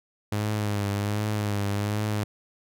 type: tone with vibrato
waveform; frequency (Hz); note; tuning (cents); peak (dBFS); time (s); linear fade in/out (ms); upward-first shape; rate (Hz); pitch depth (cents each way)
sawtooth; 103.5; G#2; -5; -21; 0.32-2.24; 5; triangle; 1.3; 57
effects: none